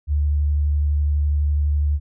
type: tone with vibrato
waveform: sine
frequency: 73.42 Hz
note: D2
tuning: in tune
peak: -16 dBFS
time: 0.07-2 s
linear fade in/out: 50 ms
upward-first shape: sine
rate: 12 Hz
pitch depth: 15 cents each way
effects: none